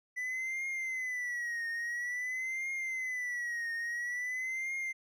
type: tone with vibrato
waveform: triangle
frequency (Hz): 1983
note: B6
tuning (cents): +7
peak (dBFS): -32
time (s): 0.16-4.93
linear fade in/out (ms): 20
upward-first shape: triangle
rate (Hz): 0.49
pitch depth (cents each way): 130
effects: none